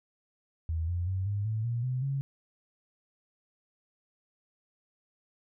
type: tone with pitch steps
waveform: sine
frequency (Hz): 81.2 / 87.53 / 94.36 / 101.72 / 109.65 / 118.2 / 127.42 / 137.35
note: E2 / F2 / F#2 / G#2 / A2 / A#2 / C3 / C#3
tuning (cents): -26 / +4 / +34 / -35 / -6 / +24 / -45 / -16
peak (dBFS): -28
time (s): 0.69-2.21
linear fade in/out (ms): 0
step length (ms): 190
effects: none